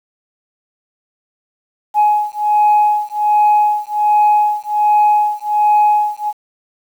sine beating tone pair, 839 / 840.3 Hz, G#5 / G#5, +17 / +20 cents, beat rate 1.3 Hz, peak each -12 dBFS, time 1.94-6.33 s, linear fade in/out 50 ms, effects tanh soft clip ceiling -5 dBFS + 7-bit

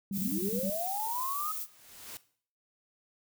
sine tone bursts, 196.8 Hz, G3, 7 cents sharp, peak -32 dBFS, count 6, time 0.11-0.697 s, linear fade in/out 2 ms, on 67 ms, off 37 ms
violet noise, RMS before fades -37 dBFS, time 0.12-1.67 s, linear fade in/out 50 ms
sine linear sweep, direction up, 168.4 to 1272 Hz, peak -33 dBFS, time 0.18-1.52 s, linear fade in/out 5 ms
white noise with exponential growth, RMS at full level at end -42 dBFS, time 1.25-2.17 s, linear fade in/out 0 ms, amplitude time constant 200 ms
effects noise-tail reverb RT60 0.5 s tail -17 dB re dry

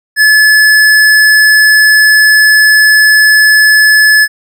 sine tone with hard clipping, 1720 Hz, A6, 40 cents flat, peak -4 dBFS, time 0.16-4.28 s, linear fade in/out 50 ms, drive 18 dB, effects none

